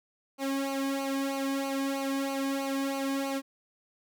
sawtooth tone with flanger, 273.1 Hz, C#4, 26 cents flat, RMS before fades -31 dBFS, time 0.38-3.42 s, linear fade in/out 50 ms, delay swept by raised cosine 0.56 to 1.51 ms, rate 3.1 Hz, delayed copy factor -0.85, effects none

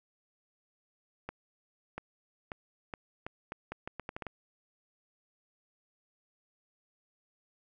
accelerating click train, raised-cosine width 0.5 ms, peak -23 dBFS, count 13, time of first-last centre 1.29-4.267 s, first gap 690 ms, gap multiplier 0.78, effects none

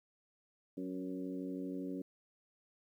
harmonic tone with a mistuned harmonic, 92.5 Hz, F#2, in tune, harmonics 2 / 3 / 4 / 5 / 6, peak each -45 / -40 / -47 / -50 / -53 dBFS, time 0.77-2.02 s, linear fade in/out 5 ms, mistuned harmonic 5, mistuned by +23 cents, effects 12-bit

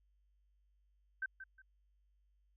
sine tone with echo, 1546 Hz, G6, 24 cents flat, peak -35 dBFS, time 1.22-1.26 s, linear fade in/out 5 ms, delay 180 ms, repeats 2, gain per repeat -11 dB, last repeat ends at 1.62 s, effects added 50 Hz sine -70 dBFS peak until 2.56 s

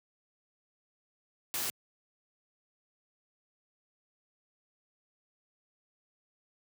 white noise, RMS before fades -34 dBFS, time 1.54-1.7 s, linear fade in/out 0 ms, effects high-pass 100 Hz 12 dB/octave

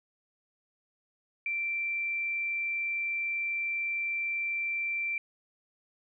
sine tone, 2349 Hz, D7, in tune, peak -29 dBFS, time 1.46-5.18 s, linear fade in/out 2 ms, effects none

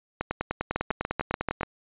two click trains, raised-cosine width 0.5 ms, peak -11 / -12 dBFS, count 7 / 15, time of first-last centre 0.76-1.632 / 0.21-1.61 s, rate 6.88 / 10 Hz, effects resampled to 8000 Hz

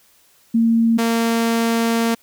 sine / sawtooth tone pair in turn, 228.8 / 229.7 Hz, A#3 / A#3, -32 / -25 cents, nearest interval unison, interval 7 cents, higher second, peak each -12 dBFS, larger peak neither, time 0.54-0.98 / 0.98-2.15 s, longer second, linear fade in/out 10 ms, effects white hiss -55 dBFS RMS until 2.22 s

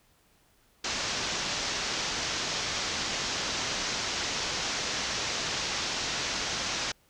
white low-pass noise, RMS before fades -32 dBFS, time 0.84-6.92 s, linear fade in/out 5 ms, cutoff 6500 Hz, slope 48 dB/octave, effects pink hiss -65 dBFS RMS until 7.09 s

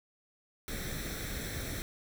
pink noise with comb filter, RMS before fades -38 dBFS, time 0.68-1.82 s, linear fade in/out 0 ms, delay 0.52 ms, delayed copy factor +0.7, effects none

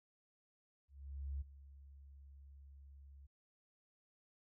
sine tone with ADSR envelope, 69.3 Hz, C#2, in tune, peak -38 dBFS, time 0.88-3.27 s, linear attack 530 ms, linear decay 16 ms, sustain -17 dB, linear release 14 ms, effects none

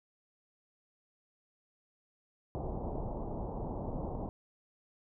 pink low-pass noise, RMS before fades -38 dBFS, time 2.55-4.29 s, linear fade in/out 0 ms, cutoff 930 Hz, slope 48 dB/octave, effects none

